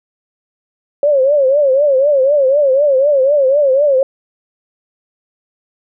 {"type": "tone with vibrato", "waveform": "sine", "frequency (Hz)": 556, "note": "C#5", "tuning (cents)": 5, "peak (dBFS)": -8, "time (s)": [1.03, 4.03], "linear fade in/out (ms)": 2, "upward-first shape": "triangle", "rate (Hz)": 4, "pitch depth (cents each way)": 150, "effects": []}